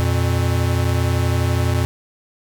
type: tone pair together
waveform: square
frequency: 86.67 / 119.1 Hz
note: F2 / A#2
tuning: -13 / +38 cents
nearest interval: tritone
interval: 551 cents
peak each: -19 / -20 dBFS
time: 0-1.85 s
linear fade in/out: 0 ms
effects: none